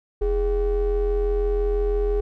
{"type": "ring-modulated tone", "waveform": "triangle", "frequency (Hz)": 185, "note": "F#3", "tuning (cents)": 0, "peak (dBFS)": -14, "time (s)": [0.21, 2.21], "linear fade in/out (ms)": 10, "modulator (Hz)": 228, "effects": []}